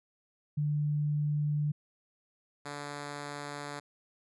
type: tone pair in turn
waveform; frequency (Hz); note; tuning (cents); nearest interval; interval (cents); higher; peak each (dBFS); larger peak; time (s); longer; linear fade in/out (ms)
sine / 5% pulse; 148.3 / 144.83; D3 / D3; +17 / -24; unison; 41; first; -27; neither; 0.57-1.72 / 2.65-3.8; neither; 10
effects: resampled to 24000 Hz